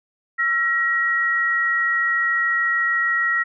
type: tone pair together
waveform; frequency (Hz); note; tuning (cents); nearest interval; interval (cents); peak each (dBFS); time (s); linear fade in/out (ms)
sine; 1353.5 / 1900; E6 / A#6; +45 / +33; tritone; 588; -24 / -18; 0.38-3.44; 20
effects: none